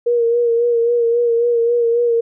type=tone with vibrato; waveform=sine; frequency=471 Hz; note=A#4; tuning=18 cents sharp; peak=-12 dBFS; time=0.06-2.21 s; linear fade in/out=10 ms; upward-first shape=sine; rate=3.7 Hz; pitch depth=34 cents each way; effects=none